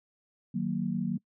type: chord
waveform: sine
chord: D# minor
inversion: none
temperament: just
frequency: 155.56 / 186.68 / 233.3 Hz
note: D#3 / F#3 / A#3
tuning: 0 / +16 / +2 cents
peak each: -35 / -31 / -32 dBFS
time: 0.54-1.18 s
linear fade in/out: 10 ms
effects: noise-tail reverb RT60 0.1 s tail -24 dB re dry